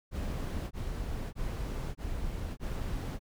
brown noise bursts, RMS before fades -35 dBFS, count 5, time 0.11-3.194 s, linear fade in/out 50 ms, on 600 ms, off 21 ms, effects none

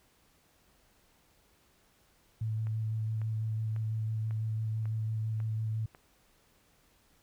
sine tone with vibrato, 110 Hz, A2, in tune, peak -30 dBFS, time 2.41-5.86 s, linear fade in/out 5 ms, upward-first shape square, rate 6 Hz, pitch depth 11 cents each way
click train, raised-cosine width 0.5 ms, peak -36 dBFS, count 7, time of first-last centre 2.67-5.949 s, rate 1.83 Hz
effects pink hiss -67 dBFS RMS until 7.22 s

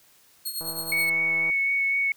10% pulse tone with tremolo, 4286 Hz, C8, 41 cents sharp, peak -20 dBFS, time 0.45-1.1 s, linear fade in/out 10 ms, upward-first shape triangle, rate 9.4 Hz, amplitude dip 75%
click train, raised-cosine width 1 ms, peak -27 dBFS, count 146, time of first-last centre 0.61-1.5 s, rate 163 Hz
sine tone with vibrato, 2217 Hz, C#7, in tune, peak -21 dBFS, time 0.92-2.12 s, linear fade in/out 2 ms, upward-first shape sine, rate 4 Hz, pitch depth 11 cents each way
effects white hiss -58 dBFS RMS until 2.16 s

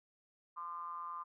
triangle ring-modulated tone, 84.5 Hz, E2, 43 cents sharp, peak -36 dBFS, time 0.56-1.24 s, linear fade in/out 20 ms, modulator 1120 Hz, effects none

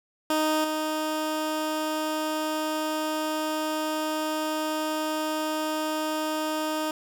15% pulse tone with level steps, 310.2 Hz, D#4, 5 cents flat, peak -16 / -20 dBFS, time 0.3-6.91 s, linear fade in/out 2 ms, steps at 0.64 s, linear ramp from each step 5 ms, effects none

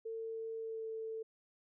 sine tone with pitch glide, 449.6 to 444.7 Hz, A4 to A4, +37 to +18 cents, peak -39 dBFS, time 0.05-1.23 s, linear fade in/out 10 ms, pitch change -19 cents, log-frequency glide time 0.57-0.86 s, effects none

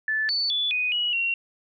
sine tone with pitch steps, 1746 / 4487 / 3450 / 2490 / 2916 / 2744 Hz, A6 / C#8 / A7 / D#7 / F#7 / F7, -14 / +20 / -35 / +1 / -26 / -31 cents, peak -22 dBFS, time 0.08-1.34 s, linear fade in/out 2 ms, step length 210 ms, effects none

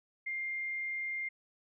sine tone, 2110 Hz, C7, 14 cents sharp, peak -34 dBFS, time 0.26-1.29 s, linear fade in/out 10 ms, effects none

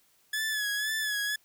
sawtooth tone with vibrato, 1708 Hz, G#6, 48 cents sharp, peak -25 dBFS, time 0.33-1.36 s, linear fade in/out 5 ms, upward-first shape sine, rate 2 Hz, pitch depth 53 cents each way, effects white hiss -66 dBFS RMS until 1.44 s

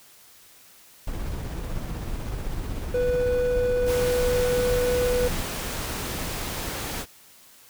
brown noise with tremolo, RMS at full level -29 dBFS, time 1.07-5.43 s, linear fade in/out 5 ms, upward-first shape square, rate 16 Hz, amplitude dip 25%
triangle tone, 493.9 Hz, B4, in tune, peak -19 dBFS, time 2.94-5.28 s, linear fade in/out 5 ms
pink noise, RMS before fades -31 dBFS, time 3.85-7.06 s, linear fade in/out 50 ms
effects white hiss -52 dBFS RMS until 7.69 s

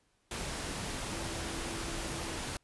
sine tone in noise, 333.2 Hz, E4, 19 cents sharp, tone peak -45 dBFS, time 1.11-2.38 s, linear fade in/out 2 ms, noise pink, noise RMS -38 dBFS, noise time 0.31-2.57 s, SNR -10 dB, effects pink hiss -73 dBFS RMS until 2.63 s + resampled to 24000 Hz

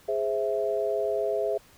sine chord, Ab augmented, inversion none, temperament equal, 415.3 / 523.3 / 659.3 Hz, Ab4 / C5 / E5, 0 / 0 / 0 cents, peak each -28 / -31 / -28 dBFS, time 0.08-1.58 s, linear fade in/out 10 ms, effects pink hiss -56 dBFS RMS until 1.77 s

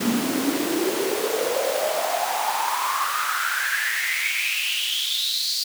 pink noise with high-pass filter sweep, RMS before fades -24 dBFS, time 0-5.64 s, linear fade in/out 10 ms, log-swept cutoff 220 to 4600 Hz, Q 7.6, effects none

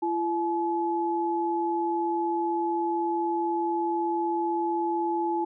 sine tone pair together, 339.5 / 855.5 Hz, F4 / A5, -49 / -49 cents, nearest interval octave + major third, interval 1600 cents, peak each -27 dBFS, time 0.02-5.45 s, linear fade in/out 10 ms, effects none

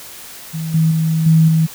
sine tone with level steps, 160.6 Hz, E3, 45 cents flat, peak -20 / -10 / -13 / -7 / -10 dBFS, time 0.53-1.67 s, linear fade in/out 20 ms, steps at 0.74 / 0.91 / 1.26 / 1.48 s, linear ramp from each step 5 ms, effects white hiss -35 dBFS RMS until 1.74 s

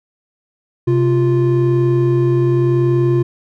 triangle tone pair together, 130.01 / 349.2 Hz, C3 / F4, -11 / 0 cents, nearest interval octave + perfect fourth, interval 1711 cents, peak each -12 dBFS, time 0.87-3.23 s, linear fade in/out 10 ms, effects none

